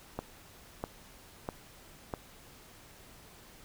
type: click train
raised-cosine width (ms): 1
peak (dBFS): -20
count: 4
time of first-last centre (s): 0.19-2.138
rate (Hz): 1.54
effects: pink hiss -55 dBFS RMS until 3.64 s

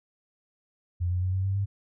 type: tone with pitch steps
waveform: sine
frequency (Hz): 88 / 90.16 / 92.38 / 94.64 / 96.97 / 99.35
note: F2 / F#2 / F#2 / F#2 / G2 / G2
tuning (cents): +14 / -44 / -2 / +40 / -18 / +24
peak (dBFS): -24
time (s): 1-1.66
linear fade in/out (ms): 20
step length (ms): 110
effects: none

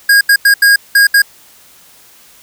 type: tone bursts at uneven times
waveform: square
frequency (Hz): 1631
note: G#6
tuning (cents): -32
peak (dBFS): -5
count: 6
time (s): 0.09-0.21 / 0.29-0.36 / 0.45-0.54 / 0.62-0.76 / 0.95-1.07 / 1.14-1.22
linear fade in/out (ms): 5
effects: white hiss -43 dBFS RMS until 2.42 s

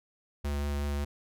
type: tone with vibrato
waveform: square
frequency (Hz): 71.9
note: D2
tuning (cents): -36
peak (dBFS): -30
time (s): 0.44-1.05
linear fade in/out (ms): 10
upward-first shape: triangle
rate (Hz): 5.4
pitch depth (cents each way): 14
effects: none

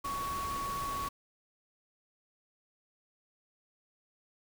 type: tone in noise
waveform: sine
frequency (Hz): 1118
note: C#6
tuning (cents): +14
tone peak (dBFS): -34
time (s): 0.04-1.09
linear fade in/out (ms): 10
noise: pink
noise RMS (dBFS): -42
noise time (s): 0.04-1.09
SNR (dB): +5
effects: none

